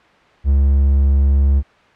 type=tone; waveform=triangle; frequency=69.2 Hz; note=C#2; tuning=2 cents flat; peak=-8 dBFS; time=0.44-1.63 s; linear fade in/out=50 ms; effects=white hiss -49 dBFS RMS until 1.95 s + low-pass 2000 Hz 12 dB/octave